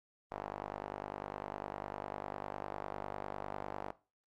sawtooth tone with band-pass filter, 49.95 Hz, G1, 33 cents sharp, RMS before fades -43 dBFS, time 0.31-3.91 s, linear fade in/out 0 ms, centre 810 Hz, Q 2.1, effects noise-tail reverb RT60 0.3 s tail -17 dB re dry + Opus 32 kbps

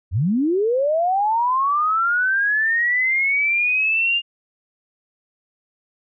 sine linear sweep, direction up, 74.2 to 2829 Hz, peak -16 dBFS, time 0.11-4.22 s, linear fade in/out 50 ms, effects none

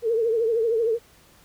sine tone with vibrato, 455.2 Hz, A#4, 41 cents flat, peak -19 dBFS, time 0.02-0.99 s, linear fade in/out 50 ms, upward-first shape triangle, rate 13 Hz, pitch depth 97 cents each way, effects pink hiss -55 dBFS RMS until 1.44 s

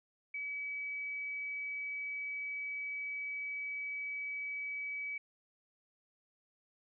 sine tone, 2283 Hz, D7, 50 cents flat, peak -37 dBFS, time 0.34-5.18 s, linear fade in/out 5 ms, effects none

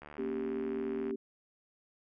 click train, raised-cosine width 0.5 ms, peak -33 dBFS, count 82, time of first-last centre 0.02-1.109 s, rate 74.4 Hz
sine chord, G diminished, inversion first, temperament equal, 233.1 / 277.2 / 392 Hz, Bb3 / Db4 / G4, 0 / 0 / 0 cents, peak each -39 / -39 / -35 dBFS, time 0.18-1.16 s, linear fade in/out 10 ms
effects none

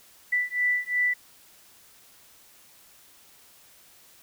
sine beating tone pair, 1975.5 / 1978.3 Hz, B6 / B6, 0 / +2 cents, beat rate 2.8 Hz, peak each -26 dBFS, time 0.32-1.14 s, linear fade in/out 10 ms, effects white hiss -55 dBFS RMS until 4.22 s

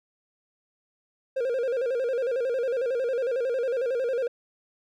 triangle tone with vibrato, 500 Hz, B4, 21 cents sharp, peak -22 dBFS, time 1.36-4.28 s, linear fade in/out 10 ms, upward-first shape square, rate 11 Hz, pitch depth 100 cents each way, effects none

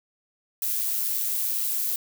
violet noise with amplitude modulation, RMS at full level -25 dBFS, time 0.62-1.96 s, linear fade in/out 2 ms, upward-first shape sine, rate 112 Hz, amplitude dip 35%, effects none

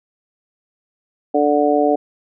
harmonic tone, 146.83 Hz, D3, in tune, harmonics 2 / 3 / 4 / 5, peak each -18 / -18 / -18 / -18 dBFS, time 1.34-1.96 s, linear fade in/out 10 ms, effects none

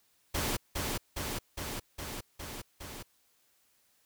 pink noise with echo, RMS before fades -32 dBFS, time 0.34-0.57 s, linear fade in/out 10 ms, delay 410 ms, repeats 6, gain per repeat -2 dB, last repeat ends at 3.03 s, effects white hiss -70 dBFS RMS until 4.05 s

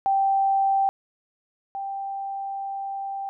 sine tone pair in turn, 782 / 786.2 Hz, G5 / G5, -4 / +5 cents, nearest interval unison, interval 9 cents, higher second, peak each -18 / -28 dBFS, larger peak first, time 0.06-0.89 / 1.75-3.29 s, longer second, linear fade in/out 0 ms, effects none

